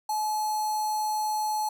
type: tone with notch filter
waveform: square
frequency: 856 Hz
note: A5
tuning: 48 cents flat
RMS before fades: -28 dBFS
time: 0.09-1.69 s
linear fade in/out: 5 ms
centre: 2600 Hz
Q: 2
effects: none